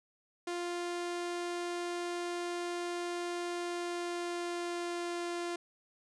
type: tone with pitch glide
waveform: sawtooth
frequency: 349.2 to 346.6 Hz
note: F4 to F4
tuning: 0 to -13 cents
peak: -31 dBFS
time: 0.47-5.56 s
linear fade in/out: 5 ms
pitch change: -13 cents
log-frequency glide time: 3.5-5.27 s
effects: resampled to 22050 Hz